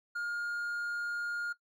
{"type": "tone", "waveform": "triangle", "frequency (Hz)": 1418, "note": "F6", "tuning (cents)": 26, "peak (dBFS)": -31, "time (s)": [0.15, 1.53], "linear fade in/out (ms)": 10, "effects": ["noise-tail reverb RT60 0.1 s tail -18 dB re dry"]}